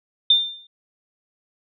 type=tone with exponential decay; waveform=sine; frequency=3596 Hz; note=A7; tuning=37 cents sharp; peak=-9 dBFS; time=0.3-0.67 s; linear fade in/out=5 ms; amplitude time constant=79 ms; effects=none